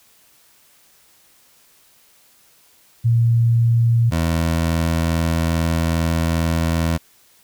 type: tone pair in turn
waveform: sine / 20% pulse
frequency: 116.54 / 82.41 Hz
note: A#2 / E2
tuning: 0 / 0 cents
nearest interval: tritone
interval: 600 cents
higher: first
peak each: -12 dBFS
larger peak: neither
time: 3.04-4.11 / 4.11-6.98 s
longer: second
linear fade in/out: 20 ms
effects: white hiss -54 dBFS RMS until 7.43 s